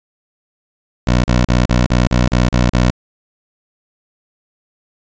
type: tone bursts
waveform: 15% pulse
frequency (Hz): 61.1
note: B1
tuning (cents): -18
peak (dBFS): -4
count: 9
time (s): 1.07-2.904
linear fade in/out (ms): 5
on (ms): 170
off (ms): 38
effects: resampled to 16000 Hz